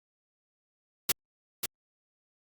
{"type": "noise with echo", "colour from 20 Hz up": "white", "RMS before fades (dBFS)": -24, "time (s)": [1.09, 1.12], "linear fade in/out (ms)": 5, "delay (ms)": 540, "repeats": 1, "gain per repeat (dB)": -7, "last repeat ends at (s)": 1.66, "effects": ["Opus 48 kbps"]}